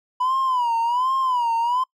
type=tone with vibrato; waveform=triangle; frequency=987.8 Hz; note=B5; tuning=in tune; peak=-16 dBFS; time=0.2-1.84 s; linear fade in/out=10 ms; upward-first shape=sine; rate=1.3 Hz; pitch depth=130 cents each way; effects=noise-tail reverb RT60 0.1 s tail -25 dB re dry + tanh soft clip ceiling -12 dBFS